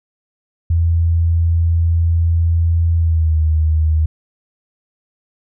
sine tone with pitch glide, 83.6 to 78.45 Hz, E2 to D#2, +25 to +15 cents, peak -11 dBFS, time 0.7-4.06 s, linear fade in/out 5 ms, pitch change -110 cents, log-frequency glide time 2.96-3.38 s, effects none

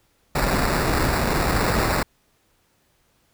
pink noise with sample-and-hold, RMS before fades -21 dBFS, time 0.35-2.03 s, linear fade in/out 5 ms, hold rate 3150 Hz, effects pink hiss -64 dBFS RMS until 3.33 s

